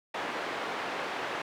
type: band-pass noise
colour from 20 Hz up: pink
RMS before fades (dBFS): -35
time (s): 0.14-1.42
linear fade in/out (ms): 5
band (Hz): 430 to 2400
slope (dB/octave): 12
effects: none